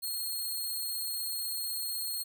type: tone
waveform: 10% pulse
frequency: 4271 Hz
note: C8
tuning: 35 cents sharp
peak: -26 dBFS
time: 0.02-2.24 s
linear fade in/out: 20 ms
effects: none